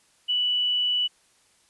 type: tone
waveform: sine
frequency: 2960 Hz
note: F#7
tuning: in tune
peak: -21 dBFS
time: 0.28-1.08 s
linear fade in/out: 20 ms
effects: white hiss -62 dBFS RMS until 1.69 s + resampled to 24000 Hz